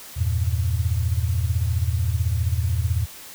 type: chord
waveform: sine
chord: E diminished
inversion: none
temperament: equal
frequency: 82.41 / 98 / 116.54 Hz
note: E2 / G2 / Bb2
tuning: 0 / 0 / 0 cents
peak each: -22 / -25 / -25 dBFS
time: 0.16-3.06 s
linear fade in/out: 20 ms
effects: white hiss -41 dBFS RMS until 3.34 s